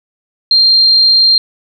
sine tone, 4186 Hz, C8, in tune, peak -5 dBFS, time 0.51-1.38 s, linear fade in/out 2 ms, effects none

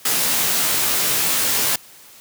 white noise with comb filter, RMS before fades -19 dBFS, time 0.05-1.76 s, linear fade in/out 5 ms, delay 16 ms, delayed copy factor +0.9, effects white hiss -45 dBFS RMS until 2.2 s + high-pass 100 Hz 12 dB/octave

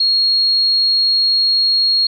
sine tone, 4288 Hz, C8, 42 cents sharp, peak -11 dBFS, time 0-2.07 s, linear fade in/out 5 ms, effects none

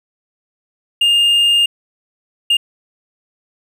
triangle tone bursts at uneven times, 2820 Hz, F7, 16 cents sharp, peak -8 dBFS, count 2, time 1.01-1.66 / 2.5-2.57 s, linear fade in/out 5 ms, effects none

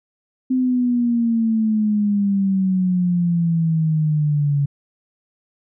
sine exponential sweep, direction down, 259.1 to 140.9 Hz, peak -15 dBFS, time 0.5-4.66 s, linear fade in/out 10 ms, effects none

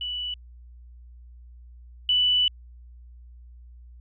sine tone pair in turn, 2960 / 2975 Hz, F#7 / F#7, 0 / +9 cents, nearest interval unison, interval 9 cents, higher second, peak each -28 / -18 dBFS, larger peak second, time 0.01-0.34 / 2.09-2.48 s, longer second, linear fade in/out 2 ms, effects added 60 Hz sine -44 dBFS peak until 4 s

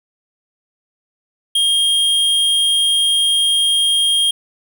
square tone, 3230 Hz, G#7, 49 cents flat, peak -13 dBFS, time 1.55-4.31 s, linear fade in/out 5 ms, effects none

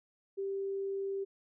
sine tone, 392 Hz, G4, in tune, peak -33 dBFS, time 0.37-1.25 s, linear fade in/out 20 ms, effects none

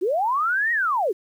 sine linear two-way sweep, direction up then down, 326.7 to 1911 to 326.7 Hz, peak -19 dBFS, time 0.01-1.13 s, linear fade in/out 20 ms, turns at 0.72 s, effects 9-bit

